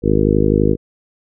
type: harmonic tone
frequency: 51.9 Hz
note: G#1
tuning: in tune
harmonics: 1 / 2 / 3 / 4 / 5 / 6 / 7 / 8 / 9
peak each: -20 / -20 / -20 / -20 / -20 / -20 / -20 / -20 / -20 dBFS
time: 0.02-0.77 s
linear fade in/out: 50 ms
effects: none